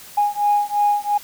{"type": "beating tone pair", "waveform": "sine", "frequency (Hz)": [823, 825.9], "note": ["G#5", "G#5"], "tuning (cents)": [-16, -10], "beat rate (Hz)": 2.9, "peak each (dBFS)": -18, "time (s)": [0.17, 1.18], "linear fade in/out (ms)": 10, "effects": ["tanh soft clip ceiling -8 dBFS", "white hiss -41 dBFS RMS until 1.23 s"]}